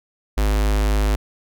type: tone with notch filter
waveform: square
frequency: 51.91 Hz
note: G#1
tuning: in tune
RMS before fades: -18 dBFS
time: 0.37-1.16 s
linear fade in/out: 10 ms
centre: 120 Hz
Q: 1
effects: none